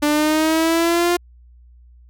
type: linear sweep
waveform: sawtooth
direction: up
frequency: 293.7 to 352.5 Hz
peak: -11 dBFS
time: 0.02-1.17 s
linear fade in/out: 10 ms
effects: added 60 Hz sine -44 dBFS peak until 2.09 s